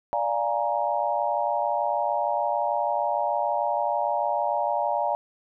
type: chord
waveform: sine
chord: Bb dominant seventh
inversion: first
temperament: equal with one note detuned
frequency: 587.3 / 698.5 / 830.6 / 937.2 Hz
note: D5 / F5 / Ab5 / Bb5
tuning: 0 / 0 / 0 / +9 cents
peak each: -28 dBFS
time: 0.13-5.15 s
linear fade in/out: 0 ms
effects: none